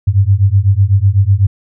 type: beating tone pair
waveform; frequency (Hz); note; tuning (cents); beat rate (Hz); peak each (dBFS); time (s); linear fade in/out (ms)
sine; 94.7 / 102.7; F#2 / G#2; +41 / -19; 8; -10; 0.07-1.47; 10
effects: none